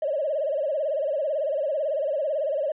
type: tone with vibrato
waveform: triangle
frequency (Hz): 586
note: D5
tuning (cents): -4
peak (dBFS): -19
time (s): 0.02-2.72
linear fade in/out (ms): 5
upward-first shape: sine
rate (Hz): 18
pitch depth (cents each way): 150
effects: tanh soft clip ceiling -21 dBFS + resampled to 8000 Hz